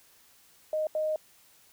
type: tone bursts at uneven times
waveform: sine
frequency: 620 Hz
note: D#5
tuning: 6 cents flat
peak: -26 dBFS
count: 2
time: 0.73-0.87 / 0.95-1.16 s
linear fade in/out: 2 ms
effects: white hiss -60 dBFS RMS until 1.72 s